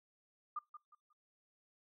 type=tone with echo; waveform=sine; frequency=1209 Hz; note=D6; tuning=50 cents sharp; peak=-37 dBFS; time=0.56-0.59 s; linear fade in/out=5 ms; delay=180 ms; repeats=3; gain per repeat=-11 dB; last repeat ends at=1.13 s; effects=noise-tail reverb RT60 0.2 s tail -22 dB re dry